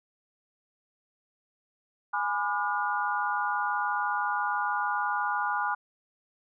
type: chord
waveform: sine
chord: G# diminished seventh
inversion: none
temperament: just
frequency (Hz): 830.6 / 996.7 / 1196.1 / 1435.3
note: G#5 / B5 / D6 / F6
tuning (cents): 0 / +16 / +31 / +47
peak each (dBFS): -31 / -32 / -33 / -31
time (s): 2.13-5.75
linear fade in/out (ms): 10
effects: none